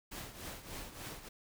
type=noise with tremolo; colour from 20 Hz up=pink; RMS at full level=-43 dBFS; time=0.11-1.29 s; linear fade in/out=10 ms; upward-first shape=triangle; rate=3.4 Hz; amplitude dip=75%; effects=none